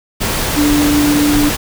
sine tone in noise, 293.7 Hz, D4, in tune, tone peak -10 dBFS, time 0.56-1.5 s, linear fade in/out 20 ms, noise pink, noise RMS -17 dBFS, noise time 0.2-1.57 s, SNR +4 dB, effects none

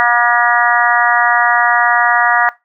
harmonic tone, 239.2 Hz, A#3, 45 cents sharp, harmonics 3 / 4 / 5 / 6 / 7 / 8, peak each -16 / -16 / -16 / -16 / -16 / -16 dBFS, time 0-2.49 s, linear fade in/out 0 ms, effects noise-tail reverb RT60 0.2 s tail -20 dB re dry

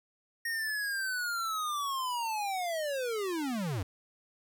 square linear sweep, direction down, 1864.7 to 82.41 Hz, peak -32 dBFS, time 0.45-3.83 s, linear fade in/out 5 ms, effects none

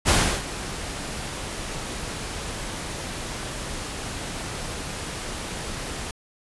pink noise with ADSR envelope, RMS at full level -17 dBFS, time 0.05-6.11 s, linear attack 37 ms, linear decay 330 ms, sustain -15 dB, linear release 3 ms, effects resampled to 24000 Hz

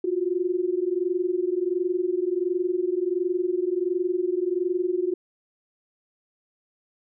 sine tone pair together, 349.2 / 370.6 Hz, F4 / F#4, 0 / +3 cents, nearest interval minor second, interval 103 cents, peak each -25 dBFS, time 0.04-5.14 s, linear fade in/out 5 ms, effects none

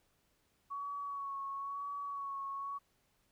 sine tone with vibrato, 1118 Hz, C#6, 14 cents sharp, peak -38 dBFS, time 0.7-2.79 s, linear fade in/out 20 ms, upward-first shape sine, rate 1 Hz, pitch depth 28 cents each way, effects pink hiss -75 dBFS RMS until 3.31 s

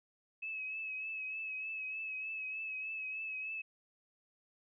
sine tone with vibrato, 2580 Hz, E7, 38 cents flat, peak -38 dBFS, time 0.42-3.62 s, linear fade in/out 10 ms, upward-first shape triangle, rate 3.3 Hz, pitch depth 41 cents each way, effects none

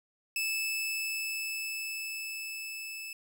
sawtooth tone with level ramp, 2621 Hz, E7, 11 cents flat, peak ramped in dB -26 to -36 dBFS, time 0.36-3.13 s, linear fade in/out 2 ms, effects none

